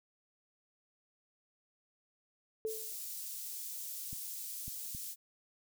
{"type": "tone with exponential decay", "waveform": "sine", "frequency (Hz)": 440, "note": "A4", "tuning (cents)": 0, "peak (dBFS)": -31, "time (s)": [2.65, 2.96], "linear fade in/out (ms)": 0, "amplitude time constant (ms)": 67}
{"type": "high-pass noise", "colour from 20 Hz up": "white", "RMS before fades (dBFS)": -43, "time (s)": [2.66, 5.16], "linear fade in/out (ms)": 50, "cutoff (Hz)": 6000, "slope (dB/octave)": 12}
{"type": "clicks", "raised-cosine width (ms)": 5, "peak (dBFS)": -34, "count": 3, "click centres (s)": [4.13, 4.68, 4.949]}
{"effects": []}